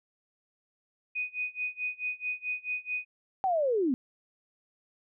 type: tone with tremolo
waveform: sine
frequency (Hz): 2489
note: D#7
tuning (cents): 0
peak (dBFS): -28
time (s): 1.15-3.05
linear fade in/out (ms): 10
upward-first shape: sine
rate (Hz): 4.6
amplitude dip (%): 95
type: linear sweep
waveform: sine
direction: down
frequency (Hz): 784 to 238.1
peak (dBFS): -24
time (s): 3.44-3.94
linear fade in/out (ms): 0
effects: none